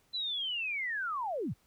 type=linear sweep; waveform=sine; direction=down; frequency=4042 to 69.3 Hz; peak=-32 dBFS; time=0.13-1.54 s; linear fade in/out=20 ms; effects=pink hiss -69 dBFS RMS until 1.66 s